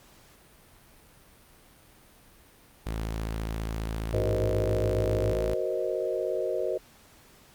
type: tone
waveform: sawtooth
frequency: 54.8 Hz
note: A1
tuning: 6 cents flat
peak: -26 dBFS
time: 2.86-5.54 s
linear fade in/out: 5 ms
type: harmonic tone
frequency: 102.3 Hz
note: G#2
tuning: 26 cents flat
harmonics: 1 / 3 / 4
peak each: -29 / -39 / -41 dBFS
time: 4.13-5.33 s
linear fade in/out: 5 ms
type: chord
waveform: sine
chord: C half-diminished seventh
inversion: second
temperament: equal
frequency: 370 / 466.2 / 523.3 / 622.3 Hz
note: Gb4 / Bb4 / C5 / Eb5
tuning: 0 / 0 / 0 / 0 cents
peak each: -32 dBFS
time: 4.13-6.78 s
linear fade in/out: 10 ms
effects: pink hiss -56 dBFS RMS until 7.54 s + Opus 48 kbps